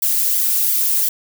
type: noise with flanger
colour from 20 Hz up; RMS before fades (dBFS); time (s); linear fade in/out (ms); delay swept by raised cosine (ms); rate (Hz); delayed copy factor
violet; -17; 0.02-1.09; 5; 0.73 to 2.43; 2.9; -0.75
effects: none